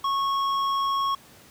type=tone with hard clipping; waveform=triangle; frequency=1100 Hz; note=C#6; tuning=14 cents flat; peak=-24 dBFS; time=0.04-1.15 s; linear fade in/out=5 ms; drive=12 dB; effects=pink hiss -51 dBFS RMS until 1.5 s + high-pass 80 Hz 12 dB/octave